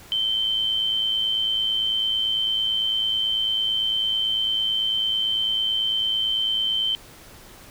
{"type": "tone with amplitude modulation", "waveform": "sine", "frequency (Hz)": 3100, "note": "G7", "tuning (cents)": -20, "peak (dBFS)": -18, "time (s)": [0.12, 6.95], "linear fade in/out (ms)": 0, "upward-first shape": "sine", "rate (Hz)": 109, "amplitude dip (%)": 50, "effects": ["pink hiss -46 dBFS RMS until 7.7 s"]}